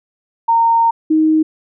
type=tone pair in turn; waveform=sine; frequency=920 / 313.6 Hz; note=A#5 / D#4; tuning=-23 / +14 cents; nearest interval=octave + perfect fifth; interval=1863 cents; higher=first; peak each=-9 dBFS; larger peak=neither; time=0.48-0.91 / 1.1-1.43 s; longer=first; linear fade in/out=10 ms; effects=none